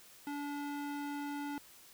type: tone with band-pass filter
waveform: square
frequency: 288.1 Hz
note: D4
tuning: 33 cents flat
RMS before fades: -40 dBFS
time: 0.27-1.58 s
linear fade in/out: 0 ms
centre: 840 Hz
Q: 0.5
effects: white hiss -58 dBFS RMS until 1.93 s